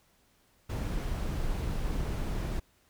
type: noise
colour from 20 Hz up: brown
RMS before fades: -32 dBFS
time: 0.69-2.6 s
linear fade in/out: 10 ms
effects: pink hiss -67 dBFS RMS until 2.89 s